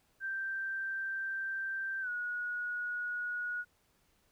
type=tone with pitch glide; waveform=sine; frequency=1568 to 1454.6 Hz; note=G6 to F#6; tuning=0 to -30 cents; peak=-34 dBFS; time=0.2-3.65 s; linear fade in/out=50 ms; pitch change=-130 cents; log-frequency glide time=2.01-2.09 s; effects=pink hiss -72 dBFS RMS until 4.31 s